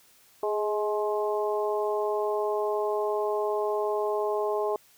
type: harmonic tone with a mistuned harmonic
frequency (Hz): 211.6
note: G#3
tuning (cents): +33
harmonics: 2 / 3 / 4 / 5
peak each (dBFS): -27 / -31 / -33 / -35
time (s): 0.43-4.76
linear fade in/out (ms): 2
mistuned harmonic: 2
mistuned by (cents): -23
effects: white hiss -59 dBFS RMS until 4.97 s